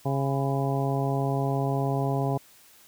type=harmonic tone with a mistuned harmonic; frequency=136.9 Hz; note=C#3; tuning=21 cents flat; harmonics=1 / 2 / 3 / 4 / 5 / 6 / 7; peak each=-26 / -32 / -32 / -36 / -32 / -35 / -38 dBFS; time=0.05-2.38 s; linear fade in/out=10 ms; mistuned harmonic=7; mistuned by=+64 cents; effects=white hiss -55 dBFS RMS until 2.87 s